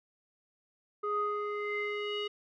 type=tone with low-pass filter sweep; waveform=square; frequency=415.3 Hz; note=G#4; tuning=in tune; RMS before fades=-34 dBFS; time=1.03-2.28 s; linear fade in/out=10 ms; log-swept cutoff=1100 to 3200 Hz; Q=6; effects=none